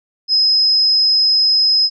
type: tone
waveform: sine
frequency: 5090 Hz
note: D#8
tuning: 39 cents sharp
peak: -10 dBFS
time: 0.28-1.9 s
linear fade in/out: 50 ms
effects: none